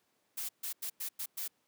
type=noise bursts at uneven times; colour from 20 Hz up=blue; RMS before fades=-38 dBFS; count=6; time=0.37-0.49 / 0.63-0.73 / 0.82-0.9 / 1-1.09 / 1.19-1.26 / 1.37-1.48 s; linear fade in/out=10 ms; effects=pink hiss -75 dBFS RMS until 1.67 s + high-pass 200 Hz 12 dB/octave